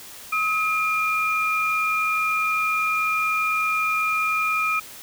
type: tone pair together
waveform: sine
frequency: 1275 / 2407 Hz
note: D#6 / D7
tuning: +42 / +42 cents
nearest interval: major seventh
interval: 1100 cents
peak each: -22 dBFS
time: 0.32-4.8 s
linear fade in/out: 10 ms
effects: tanh soft clip ceiling -12 dBFS + white hiss -41 dBFS RMS until 5.02 s